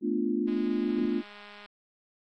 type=chord; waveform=sine; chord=B half-diminished seventh; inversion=third; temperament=equal; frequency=220 / 246.9 / 293.7 / 349.2 Hz; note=A3 / B3 / D4 / F4; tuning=0 / 0 / 0 / 0 cents; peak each=-31 dBFS; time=0.01-1.23 s; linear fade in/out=50 ms
type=click train; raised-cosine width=0.3 ms; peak=-33 dBFS; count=244; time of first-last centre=0.48-1.66 s; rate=206 Hz
effects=AAC 32 kbps